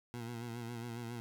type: tone with vibrato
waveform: 20% pulse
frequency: 118 Hz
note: A#2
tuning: 22 cents sharp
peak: -36 dBFS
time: 0.14-1.2 s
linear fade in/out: 0 ms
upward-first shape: sine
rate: 7.3 Hz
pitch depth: 52 cents each way
effects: none